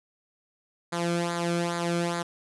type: tone with flanger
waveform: sawtooth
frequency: 171.6 Hz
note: F3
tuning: 30 cents flat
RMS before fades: -28 dBFS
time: 0.92-2.23 s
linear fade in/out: 10 ms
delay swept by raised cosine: 0.35 to 1.09 ms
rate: 2.4 Hz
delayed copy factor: -0.7
effects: resampled to 24000 Hz